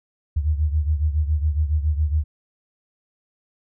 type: beating tone pair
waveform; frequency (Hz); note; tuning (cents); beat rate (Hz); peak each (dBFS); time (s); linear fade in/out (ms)
sine; 74.6 / 81.8; D2 / E2; +28 / -13; 7.2; -19 / -24; 0.36-2.24; 10
effects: none